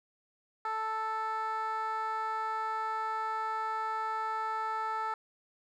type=tone with band-pass filter; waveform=15% pulse; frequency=440 Hz; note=A4; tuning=in tune; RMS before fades=-34 dBFS; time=0.65-5.14 s; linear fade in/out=2 ms; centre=1100 Hz; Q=3.7; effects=none